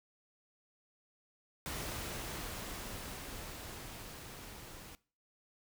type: noise with level ramp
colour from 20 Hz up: pink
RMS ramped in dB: -40 to -51 dBFS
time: 1.66-4.95 s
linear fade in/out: 0 ms
effects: noise-tail reverb RT60 0.4 s tail -21 dB re dry